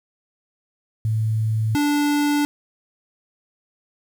sine / square tone pair in turn, 110 / 292 Hz, A2 / D4, 0 / -10 cents, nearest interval octave + perfect fourth, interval 1690 cents, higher second, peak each -18 dBFS, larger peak neither, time 1.05-1.75 / 1.75-2.45 s, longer neither, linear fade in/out 0 ms, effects 8-bit

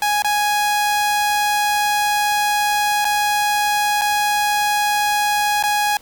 sawtooth tone with dropouts, 830.6 Hz, G#5, in tune, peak -12 dBFS, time 0.02-5.97 s, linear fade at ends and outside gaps 2 ms, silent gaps 0.222-0.245 / 3.046-3.051 / 4.013-4.017 / 5.627-5.636 s, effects pink hiss -46 dBFS RMS until 6.01 s

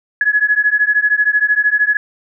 sine beating tone pair, 1684 / 1697 Hz, G#6 / G#6, +24 / +37 cents, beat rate 13 Hz, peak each -14 dBFS, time 0.21-1.97 s, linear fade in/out 2 ms, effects none

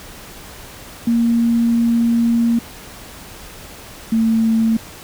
sine tone pair in turn, 233.1 / 224.5 Hz, A#3 / A3, 0 / +35 cents, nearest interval minor second, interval 65 cents, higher first, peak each -12 dBFS, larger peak neither, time 1.07-2.59 / 4.12-4.77 s, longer first, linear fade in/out 5 ms, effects pink hiss -37 dBFS RMS until 5.03 s

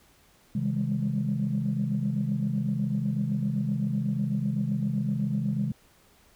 sine tone cluster, 133.5 / 160.6 / 198.5 / 206.4 Hz, C3 / E3 / G3 / G#3, +35 / -45 / +22 / -10 cents, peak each -29 / -31 / -33 / -28 dBFS, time 0.55-5.72 s, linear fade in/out 5 ms, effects tanh soft clip ceiling -17 dBFS + pink hiss -60 dBFS RMS until 6.35 s

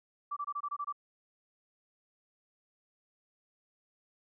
sine tone bursts, 1163 Hz, D6, 17 cents flat, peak -33 dBFS, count 8, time 0.31-0.926 s, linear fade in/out 10 ms, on 56 ms, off 24 ms, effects none

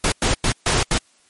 pink noise bursts at uneven times, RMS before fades -18 dBFS, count 5, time 0.04-0.12 / 0.22-0.34 / 0.44-0.52 / 0.66-0.83 / 0.91-0.98 s, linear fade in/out 2 ms, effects white hiss -57 dBFS RMS until 1.29 s + MP3 48 kbps

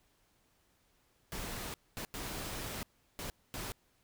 pink noise bursts at uneven times, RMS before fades -41 dBFS, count 5, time 1.32-1.74 / 1.97-2.05 / 2.14-2.83 / 3.19-3.3 / 3.54-3.72 s, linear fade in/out 0 ms, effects pink hiss -72 dBFS RMS until 4.03 s

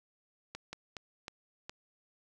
slowing click train, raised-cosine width 0.2 ms, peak -24 dBFS, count 5, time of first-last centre 0.55-1.695 s, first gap 180 ms, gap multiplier 1.32, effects none

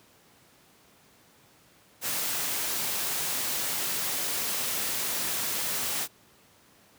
white noise, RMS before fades -30 dBFS, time 2.01-6.08 s, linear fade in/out 50 ms, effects pink hiss -59 dBFS RMS until 6.98 s + high-pass 100 Hz 12 dB/octave

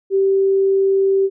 sine tone, 388.8 Hz, G4, 14 cents flat, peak -12 dBFS, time 0.1-1.3 s, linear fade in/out 50 ms, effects none

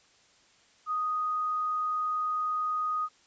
sine tone, 1244.5 Hz, D#6, in tune, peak -27 dBFS, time 0.86-3.09 s, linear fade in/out 50 ms, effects white hiss -62 dBFS RMS until 3.26 s + resampled to 16000 Hz

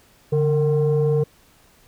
sine tone pair together, 144.17 / 457.7 Hz, D3 / A#4, -32 / -32 cents, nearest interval octave + minor sixth, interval 2000 cents, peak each -17 dBFS, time 0.32-1.24 s, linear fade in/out 10 ms, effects tanh soft clip ceiling -12 dBFS + pink hiss -55 dBFS RMS until 1.87 s

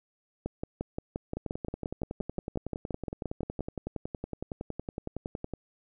two click trains, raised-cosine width 2 ms, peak -21 / -19 dBFS, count 46 / 19, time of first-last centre 1.37-5.537 / 0.46-3.607 s, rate 10.8 / 5.72 Hz, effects none

